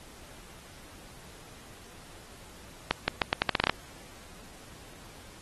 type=accelerating click train; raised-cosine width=0.3 ms; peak=-7 dBFS; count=11; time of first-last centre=2.91-3.696 s; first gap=170 ms; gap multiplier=0.81; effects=pink hiss -51 dBFS RMS until 5.41 s + AAC 32 kbps